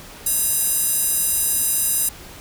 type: tone with high-pass filter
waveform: square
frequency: 554.4 Hz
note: C#5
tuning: in tune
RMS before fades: -20 dBFS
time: 0.26-2.09 s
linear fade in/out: 5 ms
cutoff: 9900 Hz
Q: 1.7
effects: pink hiss -40 dBFS RMS until 2.4 s